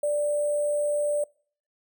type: tone with sample-and-hold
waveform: sine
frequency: 587.3 Hz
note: D5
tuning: in tune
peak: -22 dBFS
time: 0.03-1.24 s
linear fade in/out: 5 ms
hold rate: 8820 Hz
effects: noise-tail reverb RT60 0.5 s tail -25 dB re dry